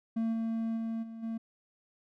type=tone with level steps; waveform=triangle; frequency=226.1 Hz; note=A3; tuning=47 cents sharp; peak=-26 / -28 / -30 / -39 / -31 dBFS; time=0.16-1.38 s; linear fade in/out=10 ms; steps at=0.32 / 0.76 / 1.02 / 1.22 s; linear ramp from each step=20 ms; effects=none